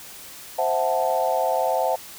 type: chord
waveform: sine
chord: F# half-diminished seventh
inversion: second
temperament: equal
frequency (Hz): 523.3 / 659.3 / 740 / 880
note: C5 / E5 / F#5 / A5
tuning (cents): 0 / 0 / 0 / 0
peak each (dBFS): -25 / -24 / -25 / -26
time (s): 0.58-1.96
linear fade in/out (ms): 10
effects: white hiss -41 dBFS RMS until 2.18 s